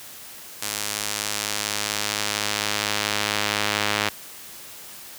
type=tone with band-pass filter sweep; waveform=sawtooth; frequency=104.3 Hz; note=G#2; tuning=8 cents sharp; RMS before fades=-26 dBFS; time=0.62-4.09 s; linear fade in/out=5 ms; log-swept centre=8700 to 2900 Hz; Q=0.72; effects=white hiss -41 dBFS RMS until 5.18 s + high-pass 60 Hz 12 dB/octave